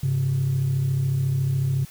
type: tone pair together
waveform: sine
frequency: 101.44 / 135.4 Hz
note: G#2 / C#3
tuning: -40 / -40 cents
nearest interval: perfect fourth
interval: 500 cents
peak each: -26 / -19 dBFS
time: 0.03-1.85 s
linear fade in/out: 5 ms
effects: tanh soft clip ceiling -16 dBFS + white hiss -47 dBFS RMS until 1.9 s